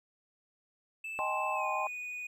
triangle tone with pitch glide, 2634 to 2472 Hz, E7 to D#7, -2 to -12 cents, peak -36 dBFS, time 1.04-2.27 s, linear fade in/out 5 ms, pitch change -110 cents, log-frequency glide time 1.54-1.66 s
sine chord, Ab major seventh, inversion second, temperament equal with one note detuned, 622.3 / 784 / 849.5 / 1046.5 Hz, Eb5 / G5 / Ab5 / C6, 0 / 0 / +39 / 0 cents, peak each -38 / -36 / -38 / -34 dBFS, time 1.19-1.87 s, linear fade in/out 0 ms
effects none

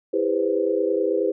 sine chord, C major seventh, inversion first, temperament equal with one note detuned, 329.6 / 402.1 / 493.9 / 523.3 Hz, E4 / G4 / B4 / C5, 0 / +44 / 0 / 0 cents, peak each -26 / -23 / -24 / -27 dBFS, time 0.13-1.32 s, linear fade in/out 10 ms, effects none

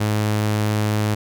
sawtooth tone, 106.1 Hz, G#2, 38 cents sharp, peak -14 dBFS, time 0-1.15 s, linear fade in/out 10 ms, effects none

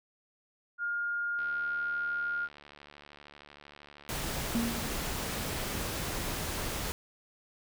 sine tone, 1415 Hz, F6, 22 cents sharp, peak -30 dBFS, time 0.78-2.49 s, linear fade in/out 50 ms
click train, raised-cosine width 0.3 ms, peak -34 dBFS, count 321, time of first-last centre 1.39-5.78 s, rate 72.9 Hz
pink noise, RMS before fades -35 dBFS, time 4.09-6.92 s, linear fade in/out 0 ms
sine tone with exponential decay, 233.1 Hz, A#3, in tune, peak -25 dBFS, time 4.55-5.2 s, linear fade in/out 0 ms, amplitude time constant 140 ms
effects none

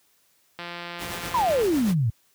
click train, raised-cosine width 0.3 ms, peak -19 dBFS, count 179, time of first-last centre 0.59-1.619 s, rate 173 Hz
pink noise with tremolo, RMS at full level -33 dBFS, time 0.98-1.95 s, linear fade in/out 50 ms, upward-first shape sine, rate 7.9 Hz, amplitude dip 40%
sine exponential sweep, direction down, 1053 to 103.83 Hz, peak -19 dBFS, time 1.34-2.1 s, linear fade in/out 5 ms
effects white hiss -64 dBFS RMS until 2.34 s + high-pass 60 Hz 12 dB/octave

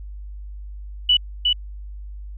sine tone with echo, 2960 Hz, F#7, in tune, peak -12 dBFS, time 1.09-1.17 s, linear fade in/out 5 ms, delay 360 ms, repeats 1, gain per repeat -3 dB, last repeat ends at 1.53 s, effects added 50 Hz sine -32 dBFS peak until 2.37 s

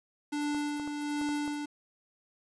square tone with tremolo, 293.7 Hz, D4, in tune, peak -30 dBFS, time 0.32-1.66 s, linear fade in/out 10 ms, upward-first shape sine, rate 1.3 Hz, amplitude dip 45%
clicks, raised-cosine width 1 ms, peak -30 dBFS, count 6, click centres 0.547 / 0.798 / 0.876 / 1.214 / 1.29 / 1.478 s
effects resampled to 22050 Hz + 9-bit

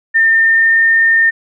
sine tone with pitch glide, 1806 to 1817.5 Hz, A6 to A#6, +45 to -44 cents, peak -7 dBFS, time 0.14-1.31 s, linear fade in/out 20 ms, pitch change +11 cents, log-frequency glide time 0.26-0.84 s, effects none

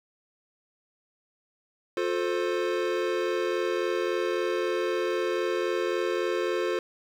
square chord, F major, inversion none, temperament equal with one note detuned, 356.2 / 440 / 523.3 Hz, F4 / A4 / C5, +34 / 0 / 0 cents, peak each -29 / -31 / -32 dBFS, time 1.97-6.79 s, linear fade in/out 2 ms, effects low-pass 4000 Hz 12 dB/octave + 9-bit

